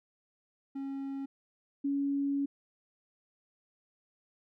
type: tone pair in turn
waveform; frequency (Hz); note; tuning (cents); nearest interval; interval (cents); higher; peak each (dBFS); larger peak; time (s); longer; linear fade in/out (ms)
triangle / sine; 273.5 / 280.2; C#4 / C#4; -23 / +19; unison; 42; second; -33 / -28; second; 0.75-1.26 / 1.84-2.46; second; 10
effects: none